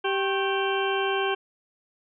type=harmonic tone with a mistuned harmonic; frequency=390.2 Hz; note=G4; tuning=8 cents flat; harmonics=1 / 2 / 3 / 4 / 6 / 7 / 8; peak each=-26 / -30 / -32 / -31 / -37 / -35 / -34 dBFS; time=0.04-1.35 s; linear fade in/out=10 ms; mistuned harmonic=3; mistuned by=-130 cents; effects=none